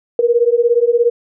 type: beating tone pair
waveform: sine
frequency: 466.2 / 483.2 Hz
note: A#4 / B4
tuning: 0 / -38 cents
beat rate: 17 Hz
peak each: -13 dBFS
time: 0.19-1.1 s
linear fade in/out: 2 ms
effects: none